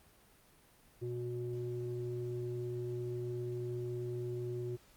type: tone with low-pass filter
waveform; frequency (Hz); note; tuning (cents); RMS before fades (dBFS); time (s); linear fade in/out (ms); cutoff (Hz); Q
square; 121.3; B2; -31; -39; 1.01-4.77; 20; 340; 4.7
effects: pink hiss -64 dBFS RMS until 4.96 s + Opus 32 kbps